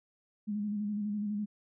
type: tone with vibrato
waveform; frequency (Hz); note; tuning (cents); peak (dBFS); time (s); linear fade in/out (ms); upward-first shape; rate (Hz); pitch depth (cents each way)
sine; 207.7; G#3; 0; -31; 0.47-1.46; 20; square; 12; 33
effects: none